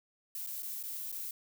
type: noise with dropouts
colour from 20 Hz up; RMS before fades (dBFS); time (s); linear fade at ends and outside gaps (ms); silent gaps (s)
violet; -40; 0.35-1.31; 2; 0.465-0.471 / 0.624-0.629 / 0.828-0.836 / 1.118-1.125
effects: none